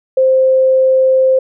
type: tone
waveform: sine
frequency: 523.3 Hz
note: C5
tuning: in tune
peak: -7 dBFS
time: 0.17-1.39 s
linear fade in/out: 5 ms
effects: none